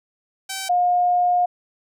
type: tone pair in turn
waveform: 5% pulse / sine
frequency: 771 / 713.6 Hz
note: G5 / F5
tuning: -29 / +37 cents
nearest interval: minor second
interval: 134 cents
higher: first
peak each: -15 dBFS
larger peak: neither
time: 0.49-0.69 / 0.69-1.46 s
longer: second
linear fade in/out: 10 ms
effects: none